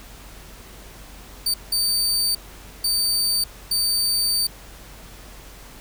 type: tone bursts at uneven times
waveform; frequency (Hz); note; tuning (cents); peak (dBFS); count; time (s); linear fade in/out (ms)
sawtooth; 4600; D8; -37; -16; 4; 1.46-1.54 / 1.72-2.35 / 2.84-3.44 / 3.71-4.47; 5
effects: added 47 Hz sine -43 dBFS peak until 5.8 s + pink hiss -44 dBFS RMS until 5.8 s